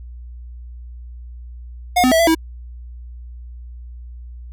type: tone with pitch steps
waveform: square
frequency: 718 / 254.5 / 652 / 671 / 323.7 Hz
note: F5 / C4 / E5 / E5 / E4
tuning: +48 / -48 / -19 / +31 / -31 cents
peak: -12 dBFS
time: 1.96-2.35 s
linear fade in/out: 10 ms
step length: 78 ms
effects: added 60 Hz sine -32 dBFS peak until 4.52 s